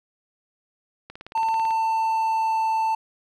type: click train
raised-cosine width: 0.3 ms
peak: -23 dBFS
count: 12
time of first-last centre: 1.1-1.708 s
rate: 18.1 Hz
type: tone with pitch glide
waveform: triangle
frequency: 895 to 887.8 Hz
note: A5 to A5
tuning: +29 to +15 cents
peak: -18 dBFS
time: 1.35-2.95 s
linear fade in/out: 5 ms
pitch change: -14 cents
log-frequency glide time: 1.59-2.69 s
effects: none